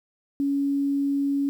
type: tone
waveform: sine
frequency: 280 Hz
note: C#4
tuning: 18 cents sharp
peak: -21 dBFS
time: 0.4-1.49 s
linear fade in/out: 0 ms
effects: 9-bit